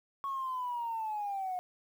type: linear sweep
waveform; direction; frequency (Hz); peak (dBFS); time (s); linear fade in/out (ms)
sine; down; 1108.7 to 720; -32; 0.24-1.59; 0
effects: tanh soft clip ceiling -29 dBFS + 10-bit